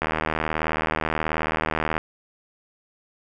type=click train; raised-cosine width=0.5 ms; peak=-8 dBFS; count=155; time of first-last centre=0.02-1.979 s; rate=78.6 Hz; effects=none